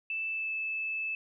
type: tone with pitch glide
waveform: sine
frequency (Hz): 2641 to 2620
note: E7 to E7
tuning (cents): +3 to -11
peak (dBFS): -31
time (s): 0.1-1.15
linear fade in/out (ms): 2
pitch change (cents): -14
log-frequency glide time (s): 0.29-0.52
effects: none